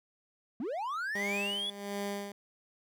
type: linear sweep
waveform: triangle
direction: up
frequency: 203 to 3460 Hz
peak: -31 dBFS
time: 0.6-1.7 s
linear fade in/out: 2 ms
type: tone with tremolo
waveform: 15% pulse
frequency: 201.6 Hz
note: G3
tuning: 49 cents sharp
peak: -27 dBFS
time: 1.15-2.32 s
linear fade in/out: 2 ms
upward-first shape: sine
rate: 1.4 Hz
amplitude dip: 75%
effects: none